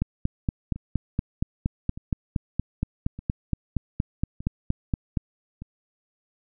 two click trains, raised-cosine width 5 ms, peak -11 / -24 dBFS, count 23 / 5, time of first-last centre 0.02-5.172 / 0.76-5.62 s, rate 4.27 / 0.823 Hz, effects none

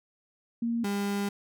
sine / 35% pulse tone pair in turn, 233.1 / 201.3 Hz, A#3 / G3, 0 / +46 cents, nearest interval minor third, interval 254 cents, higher first, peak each -26 dBFS, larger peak neither, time 0.62-0.84 / 0.84-1.29 s, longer second, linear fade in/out 5 ms, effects none

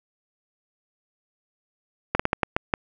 slowing click train, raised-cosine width 0.5 ms, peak -5 dBFS, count 7, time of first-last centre 2.15-2.738 s, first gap 45 ms, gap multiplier 1.31, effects none

